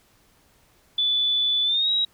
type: tone with pitch glide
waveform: sine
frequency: 3476 to 3835 Hz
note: A7 to A#7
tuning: -22 to +48 cents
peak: -19 dBFS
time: 0.98-2.05 s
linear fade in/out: 5 ms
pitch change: +170 cents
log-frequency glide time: 1.64-1.9 s
effects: pink hiss -60 dBFS RMS until 2.13 s